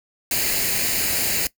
white noise with comb filter, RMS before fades -22 dBFS, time 0.31-1.47 s, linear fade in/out 2 ms, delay 0.43 ms, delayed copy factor +0.6, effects noise-tail reverb RT60 0.1 s tail -19 dB re dry

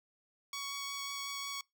10% pulse tone with vibrato, 1119 Hz, C#6, 16 cents sharp, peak -30 dBFS, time 0.53-1.61 s, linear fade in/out 2 ms, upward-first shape sine, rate 5.5 Hz, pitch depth 8 cents each way, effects noise-tail reverb RT60 0.2 s tail -25 dB re dry

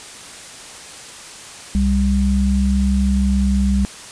sine tone pair together, 65.98 / 197.5 Hz, C2 / G3, +15 / +13 cents, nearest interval octave + perfect fifth, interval 1898 cents, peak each -16 dBFS, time 1.75-3.85 s, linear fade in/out 0 ms, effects white hiss -36 dBFS RMS until 4.11 s + resampled to 22050 Hz

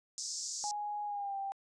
pink band-pass noise, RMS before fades -40 dBFS, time 0.18-0.71 s, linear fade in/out 0 ms, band 5000 to 7600 Hz, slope 48 dB/octave
sine tone with pitch glide, 830.6 to 786.7 Hz, G#5 to G5, 0 to +6 cents, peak -35 dBFS, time 0.64-1.52 s, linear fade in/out 0 ms, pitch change -94 cents, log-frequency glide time 1.05-1.37 s
effects resampled to 22050 Hz

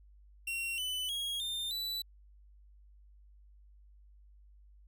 45% pulse tone with pitch steps, 2739 / 3004 / 3295 / 3614 / 3964 Hz, F7 / F#7 / G#7 / A7 / B7, -34 / +26 / -14 / +46 / +6 cents, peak -34 dBFS, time 0.47-2.02 s, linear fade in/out 5 ms, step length 310 ms, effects added 50 Hz sine -56 dBFS peak until 4.87 s

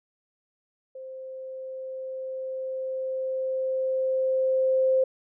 sine tone with level ramp, 523.3 Hz, C5, in tune, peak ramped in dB -37 to -18 dBFS, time 0.95-5.04 s, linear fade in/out 5 ms, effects none

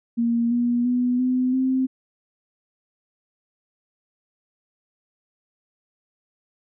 sine tone with pitch steps, 234 / 240.4 / 247.1 / 253.9 / 260.8 Hz, A#3 / B3 / B3 / B3 / C4, +7 / -46 / +1 / +48 / -5 cents, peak -18 dBFS, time 0.17-1.87 s, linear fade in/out 20 ms, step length 340 ms, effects none

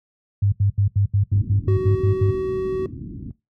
sine tone bursts, 100.3 Hz, G2, 40 cents sharp, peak -14 dBFS, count 11, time 0.42-2.31 s, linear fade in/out 5 ms, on 100 ms, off 79 ms
pink low-pass noise, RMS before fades -31 dBFS, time 1.32-3.31 s, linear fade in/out 2 ms, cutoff 320 Hz, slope 48 dB/octave
triangle tone with pitch glide, 375 to 377.2 Hz, F#4 to F#4, +23 to +33 cents, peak -19 dBFS, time 1.68-2.86 s, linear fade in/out 2 ms, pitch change +10 cents, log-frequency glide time 1.83-2.06 s
effects noise-tail reverb RT60 0.2 s tail -19 dB re dry + high-pass 60 Hz 12 dB/octave

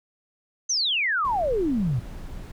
sine exponential sweep, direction down, 6400 to 111.9 Hz, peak -21 dBFS, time 0.69-2 s, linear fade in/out 10 ms
brown noise, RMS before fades -36 dBFS, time 1.24-2.52 s, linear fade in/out 10 ms
effects none

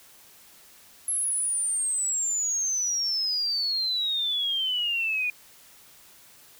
sine exponential sweep, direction down, 11175 to 2438 Hz, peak -24 dBFS, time 1.08-5.3 s, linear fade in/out 2 ms, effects white hiss -53 dBFS RMS until 6.59 s

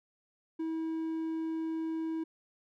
triangle tone, 322.7 Hz, E4, 37 cents flat, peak -30 dBFS, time 0.59-2.24 s, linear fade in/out 10 ms, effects none

